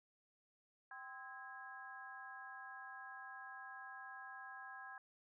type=harmonic tone with a mistuned harmonic; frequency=259.6 Hz; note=C4; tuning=13 cents flat; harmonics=3 / 4 / 5 / 6; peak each=-56 / -56 / -59 / -52 dBFS; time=0.91-4.98 s; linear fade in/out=2 ms; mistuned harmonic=6; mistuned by=+91 cents; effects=none